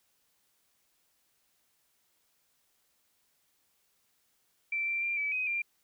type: tone with pitch steps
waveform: sine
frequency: 2339 / 2353 / 2379 / 2299 / 2515 / 2382 Hz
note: D7 / D7 / D7 / D7 / D#7 / D7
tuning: -8 / +3 / +22 / -37 / +18 / +24 cents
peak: -29 dBFS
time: 4.72-5.62 s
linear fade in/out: 5 ms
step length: 150 ms
effects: white hiss -73 dBFS RMS until 5.83 s